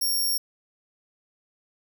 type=tone; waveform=15% pulse; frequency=5540 Hz; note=F8; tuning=15 cents flat; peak=-17 dBFS; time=0.01-0.38 s; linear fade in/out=10 ms; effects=none